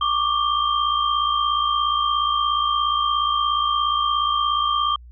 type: tone cluster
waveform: sine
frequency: 1130 / 1187 / 3174 Hz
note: C#6 / D6 / G7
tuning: +33 / +18 / +21 cents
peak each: -24 / -20 / -25 dBFS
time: 0.01-4.96 s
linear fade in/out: 5 ms
effects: added 60 Hz sine -40 dBFS peak until 5.11 s